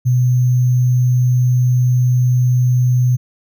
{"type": "tone with sample-and-hold", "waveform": "sine", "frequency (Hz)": 124.5, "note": "B2", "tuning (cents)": 14, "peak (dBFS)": -10, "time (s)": [0.05, 3.17], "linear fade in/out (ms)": 20, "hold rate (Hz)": 6300, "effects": []}